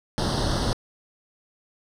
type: noise with comb filter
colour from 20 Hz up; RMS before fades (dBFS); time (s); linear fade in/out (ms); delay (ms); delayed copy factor
pink; -24; 0.18-0.73; 0; 0.21; +1
effects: low-pass 6000 Hz 12 dB/octave